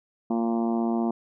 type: harmonic tone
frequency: 115.5 Hz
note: A#2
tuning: 16 cents flat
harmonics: 2 / 3 / 4 / 5 / 6 / 7 / 8 / 9 / 10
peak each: -24 / -29 / -40 / -42 / -33 / -39 / -39 / -43 / -47 dBFS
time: 0.3-1.11 s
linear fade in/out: 5 ms
effects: none